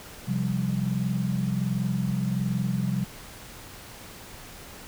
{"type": "chord", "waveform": "sine", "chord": "C suspended fourth", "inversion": "none", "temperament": "equal", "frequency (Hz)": [130.81, 174.61, 196], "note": ["C3", "F3", "G3"], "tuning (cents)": [0, 0, 0], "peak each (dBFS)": [-28, -29, -28], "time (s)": [0.27, 3.05], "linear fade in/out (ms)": 20, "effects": ["pink hiss -44 dBFS RMS until 4.87 s"]}